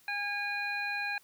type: harmonic tone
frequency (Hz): 816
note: G#5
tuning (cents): -31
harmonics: 1 / 2 / 3 / 5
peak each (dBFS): -39 / -35 / -35 / -44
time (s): 0.08-1.18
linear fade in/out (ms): 2
effects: white hiss -63 dBFS RMS until 1.23 s

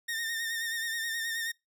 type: tone with vibrato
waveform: sawtooth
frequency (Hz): 1828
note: A#6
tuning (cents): -34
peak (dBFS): -28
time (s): 0.08-1.52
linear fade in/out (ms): 10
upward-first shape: sine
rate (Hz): 9.4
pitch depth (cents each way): 42
effects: noise-tail reverb RT60 0.2 s tail -25 dB re dry

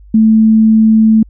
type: tone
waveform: sine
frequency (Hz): 220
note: A3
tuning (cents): 0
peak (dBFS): -4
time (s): 0.14-1.23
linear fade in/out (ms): 5
effects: added 50 Hz sine -35 dBFS peak until 1.29 s

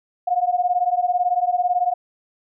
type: beating tone pair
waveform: sine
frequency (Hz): 709 / 727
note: F5 / F#5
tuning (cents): +26 / -31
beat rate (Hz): 18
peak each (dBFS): -20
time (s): 0.27-1.94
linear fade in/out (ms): 10
effects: none

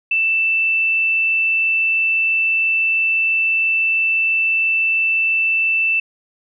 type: tone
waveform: sine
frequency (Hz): 2657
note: E7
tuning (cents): +13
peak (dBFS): -14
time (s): 0.11-6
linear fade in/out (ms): 5
effects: none

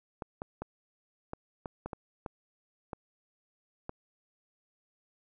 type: clicks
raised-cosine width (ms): 1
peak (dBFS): -23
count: 10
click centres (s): 0.222 / 0.419 / 0.62 / 1.334 / 1.658 / 1.86 / 1.932 / 2.262 / 2.932 / 3.894
effects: none

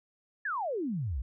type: exponential sweep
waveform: sine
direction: down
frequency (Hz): 1782 to 53.9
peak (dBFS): -30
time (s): 0.45-1.22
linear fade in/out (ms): 5
effects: none

